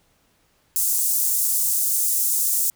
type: high-pass noise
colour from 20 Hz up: pink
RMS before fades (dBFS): -21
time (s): 0.76-2.7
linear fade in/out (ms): 0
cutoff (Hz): 7600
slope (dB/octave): 24
effects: pink hiss -63 dBFS RMS until 2.75 s